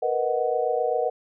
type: chord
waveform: sine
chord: B major seventh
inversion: third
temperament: equal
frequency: 466.2 / 493.9 / 622.3 / 740 Hz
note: A#4 / B4 / D#5 / F#5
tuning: 0 / 0 / 0 / 0 cents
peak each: -27 / -26 / -28 / -27 dBFS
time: 0.02-1.1 s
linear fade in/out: 10 ms
effects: none